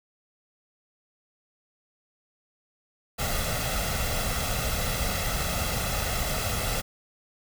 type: noise with comb filter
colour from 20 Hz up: pink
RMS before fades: -28 dBFS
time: 3.18-6.82 s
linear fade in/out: 20 ms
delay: 1.5 ms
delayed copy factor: +0.65
effects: none